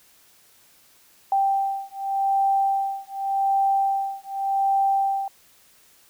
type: beating tone pair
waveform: sine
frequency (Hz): 784 / 784.86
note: G5 / G5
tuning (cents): 0 / +2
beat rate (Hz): 0.86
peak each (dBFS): -23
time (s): 1.32-5.28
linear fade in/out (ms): 2
effects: white hiss -56 dBFS RMS until 6.09 s